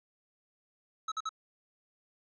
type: tone bursts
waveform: square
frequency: 1293 Hz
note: E6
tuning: 34 cents flat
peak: -33 dBFS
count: 3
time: 1.08-1.292 s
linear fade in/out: 5 ms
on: 38 ms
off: 49 ms
effects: resampled to 16000 Hz